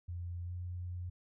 sine tone with pitch glide, 87.31 to 89.04 Hz, F2 to F2, 0 to +34 cents, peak -38 dBFS, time 0.08-1.1 s, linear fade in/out 10 ms, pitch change +34 cents, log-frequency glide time 0.45-0.51 s, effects none

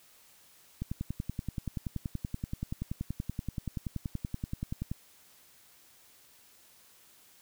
click train, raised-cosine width 5 ms, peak -21 dBFS, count 44, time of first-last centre 0.82-4.915 s, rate 10.5 Hz, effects white hiss -60 dBFS RMS until 7.41 s

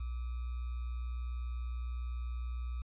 sine tone with sample-and-hold, 60.7 Hz, B1, 29 cents flat, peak -35 dBFS, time 0-2.82 s, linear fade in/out 5 ms, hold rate 1225 Hz, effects resampled to 8000 Hz

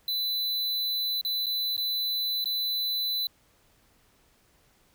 square tone with dropouts, 4000 Hz, B7, 21 cents sharp, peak -27 dBFS, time 0.08-3.27 s, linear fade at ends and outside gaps 2 ms, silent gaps 1.212-1.249 / 1.46-1.466 / 1.766-1.778 / 2.443-2.457 s, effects pink hiss -64 dBFS RMS until 4.94 s

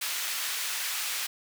pink high-pass noise, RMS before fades -32 dBFS, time 0.01-1.27 s, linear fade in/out 10 ms, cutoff 1800 Hz, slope 12 dB/octave, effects none

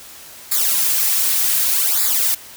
blue noise with flanger, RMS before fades -17 dBFS, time 0.51-2.35 s, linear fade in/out 10 ms, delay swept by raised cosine 0.33 to 5.03 ms, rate 0.66 Hz, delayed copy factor -0.95, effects white hiss -39 dBFS RMS until 2.56 s

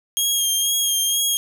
15% pulse tone with vibrato, 3244 Hz, G#7, 41 cents flat, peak -11 dBFS, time 0.17-1.37 s, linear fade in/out 0 ms, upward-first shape sine, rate 2.1 Hz, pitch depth 30 cents each way, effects none

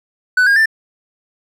triangle tone with pitch steps, 1497 / 1624 / 1777 Hz, F#6 / G#6 / A6, +20 / -39 / +17 cents, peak -7 dBFS, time 0.37-0.658 s, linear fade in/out 5 ms, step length 96 ms, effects none

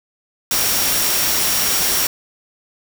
sine tone in noise, 5600 Hz, F8, 4 cents sharp, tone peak -24 dBFS, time 0.51-2.07 s, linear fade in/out 2 ms, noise white, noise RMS -18 dBFS, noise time 0.51-2.07 s, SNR -9 dB, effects none

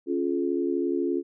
sine chord, Db major, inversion none, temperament equal with one note detuned, 277.2 / 349.2 / 425.7 Hz, Db4 / F4 / Ab4, 0 / 0 / +43 cents, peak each -28 / -26 / -31 dBFS, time 0.06-1.23 s, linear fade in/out 50 ms, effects none

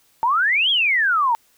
sine exponential two-way sweep, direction up then down, 880 to 3374 to 890 Hz, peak -15 dBFS, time 0.23-1.35 s, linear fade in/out 0 ms, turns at 0.7 s, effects white hiss -59 dBFS RMS until 1.57 s

